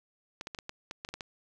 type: clicks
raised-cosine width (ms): 0.2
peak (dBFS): -21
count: 10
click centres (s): 0.411 / 0.471 / 0.548 / 0.588 / 0.694 / 0.911 / 1.049 / 1.089 / 1.14 / 1.208
effects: none